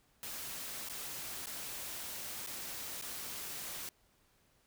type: noise with dropouts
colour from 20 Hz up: white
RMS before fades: -43 dBFS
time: 0.23-3.89 s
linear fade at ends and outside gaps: 1 ms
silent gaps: 0.888-0.897 / 1.459-1.469 / 2.464-2.471 / 3.014-3.022 s
effects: pink hiss -71 dBFS RMS until 4.66 s